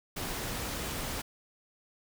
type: noise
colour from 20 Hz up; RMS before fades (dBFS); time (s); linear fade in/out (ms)
pink; -36; 0.16-1.22; 10
effects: none